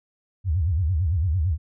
sine tone with vibrato, 84.4 Hz, E2, 41 cents sharp, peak -19 dBFS, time 0.44-1.58 s, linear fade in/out 50 ms, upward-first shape sine, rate 8.9 Hz, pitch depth 250 cents each way, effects none

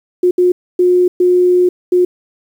sine tone bursts at uneven times, 359.6 Hz, F#4, 49 cents flat, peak -7 dBFS, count 5, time 0.23-0.31 / 0.38-0.52 / 0.79-1.08 / 1.2-1.69 / 1.92-2.05 s, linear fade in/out 5 ms, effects 7-bit

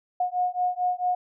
sine beating tone pair, 721 / 725.5 Hz, F#5 / F#5, -45 / -34 cents, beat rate 4.5 Hz, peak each -26 / -26 dBFS, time 0.2-1.15 s, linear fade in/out 5 ms, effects none

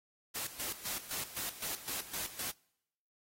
white noise with tremolo, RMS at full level -38 dBFS, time 0.34-2.52 s, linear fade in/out 20 ms, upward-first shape square, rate 3.9 Hz, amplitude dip 75%, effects noise-tail reverb RT60 0.8 s tail -26 dB re dry + AAC 48 kbps

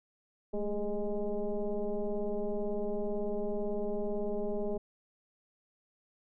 sine tone with frequency modulation, 200 Hz, G3, 35 cents sharp, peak -30 dBFS, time 0.53-4.78 s, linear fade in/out 10 ms, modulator 209 Hz, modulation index 2, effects none

